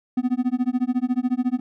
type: tone with tremolo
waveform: triangle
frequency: 250.2 Hz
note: B3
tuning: 23 cents sharp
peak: -14 dBFS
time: 0.17-1.6 s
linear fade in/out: 5 ms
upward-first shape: sine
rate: 14 Hz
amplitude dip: 100%
effects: none